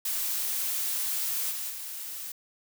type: noise with level steps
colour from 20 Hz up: blue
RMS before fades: -30 / -34 / -38 dBFS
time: 0.05-2.32 s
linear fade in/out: 5 ms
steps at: 1.5 / 1.69 s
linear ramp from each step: 20 ms
effects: none